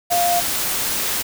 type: tone in noise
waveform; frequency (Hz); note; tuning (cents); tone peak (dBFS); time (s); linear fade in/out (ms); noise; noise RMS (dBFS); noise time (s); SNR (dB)
sine; 700; F5; +4; -16; 0.1-0.41; 20; white; -22; 0.1-1.23; +3
effects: none